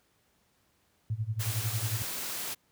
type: tone with tremolo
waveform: sine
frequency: 109.8 Hz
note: A2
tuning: 3 cents flat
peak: -26 dBFS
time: 1.1-2.02 s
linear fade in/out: 0 ms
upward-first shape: sine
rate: 11 Hz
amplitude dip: 90%
type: noise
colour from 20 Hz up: white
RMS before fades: -36 dBFS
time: 1.39-2.55 s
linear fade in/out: 20 ms
effects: pink hiss -70 dBFS RMS until 2.71 s + high-pass 60 Hz 12 dB/octave